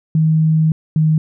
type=tone pair in turn; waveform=sine; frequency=158.1 / 156.56 Hz; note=D#3 / D#3; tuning=+28 / +11 cents; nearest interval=unison; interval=17 cents; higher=first; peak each=-10 dBFS; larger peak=neither; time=0.15-0.72 / 0.96-1.18 s; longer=first; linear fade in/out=2 ms; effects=none